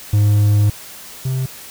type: tone pair in turn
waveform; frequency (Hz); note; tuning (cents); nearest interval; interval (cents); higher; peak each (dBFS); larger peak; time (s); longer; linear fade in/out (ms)
triangle; 103.83 / 130.82; G#2 / C3; 0 / 0; major third; 400; second; -8 / -15; first; 0.13-0.7 / 1.25-1.46; first; 5
effects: white hiss -36 dBFS RMS until 1.7 s